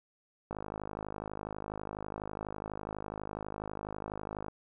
click train, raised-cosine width 1 ms, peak -24 dBFS, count 208, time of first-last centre 0.51-4.483 s, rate 52.1 Hz, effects none

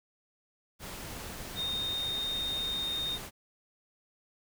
sine tone in noise, 3682 Hz, A#7, 22 cents flat, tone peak -31 dBFS, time 1.55-3.19 s, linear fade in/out 50 ms, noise pink, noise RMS -42 dBFS, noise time 0.79-3.31 s, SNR +8 dB, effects none

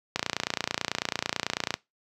click train, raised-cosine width 0.2 ms, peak -8 dBFS, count 47, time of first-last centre 0.16-1.741 s, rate 29.1 Hz, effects noise-tail reverb RT60 0.2 s tail -21 dB re dry + high-pass 100 Hz 12 dB/octave

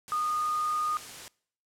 sine tone in noise, 1228 Hz, D#6, 23 cents flat, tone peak -26 dBFS, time 0.12-0.97 s, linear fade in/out 0 ms, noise white, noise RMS -43 dBFS, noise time 0.08-1.28 s, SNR +14 dB, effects noise-tail reverb RT60 0.6 s tail -24 dB re dry + low-pass 10000 Hz 12 dB/octave

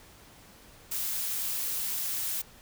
blue noise, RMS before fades -32 dBFS, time 0.91-2.42 s, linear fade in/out 10 ms, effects pink hiss -54 dBFS RMS until 2.61 s

